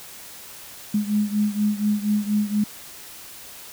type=beating tone pair; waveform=sine; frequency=207.7 / 211.9 Hz; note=G#3 / G#3; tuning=0 / +35 cents; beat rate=4.2 Hz; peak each=-21 / -24 dBFS; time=0.94-2.64 s; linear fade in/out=5 ms; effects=white hiss -41 dBFS RMS until 3.72 s